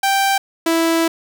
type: tone pair in turn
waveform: sawtooth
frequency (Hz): 784 / 329.6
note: G5 / E4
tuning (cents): 0 / 0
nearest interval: octave + minor third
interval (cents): 1500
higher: first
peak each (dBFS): -10 / -10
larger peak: neither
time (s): 0.03-0.38 / 0.66-1.08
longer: second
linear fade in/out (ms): 5
effects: none